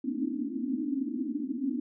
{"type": "band-pass noise", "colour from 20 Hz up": "white", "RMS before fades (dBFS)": -32, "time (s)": [0.04, 1.8], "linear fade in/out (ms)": 5, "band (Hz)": [230, 310], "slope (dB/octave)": 96, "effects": []}